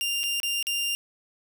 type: tone with dropouts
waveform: sawtooth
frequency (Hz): 2794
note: F7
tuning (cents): 0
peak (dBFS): -22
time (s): 0.01-0.95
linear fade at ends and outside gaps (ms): 0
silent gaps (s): 0.233-0.238 / 0.401-0.432 / 0.627-0.669
effects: none